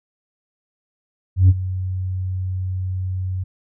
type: tone with ADSR envelope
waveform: sine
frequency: 92.9 Hz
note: F#2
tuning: 7 cents sharp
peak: -4 dBFS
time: 1.36-3.44 s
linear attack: 130 ms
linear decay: 40 ms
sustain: -17 dB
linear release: 11 ms
effects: tanh soft clip ceiling -6 dBFS